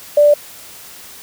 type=tone; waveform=sine; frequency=587.3 Hz; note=D5; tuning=in tune; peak=-6 dBFS; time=0.17-0.34 s; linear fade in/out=5 ms; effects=white hiss -37 dBFS RMS until 1.22 s